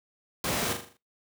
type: noise with echo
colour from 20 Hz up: pink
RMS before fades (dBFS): -29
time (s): 0.44-0.73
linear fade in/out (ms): 2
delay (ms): 40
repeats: 6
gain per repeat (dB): -6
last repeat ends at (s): 0.97
effects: noise-tail reverb RT60 0.2 s tail -18 dB re dry + high-pass 100 Hz 12 dB/octave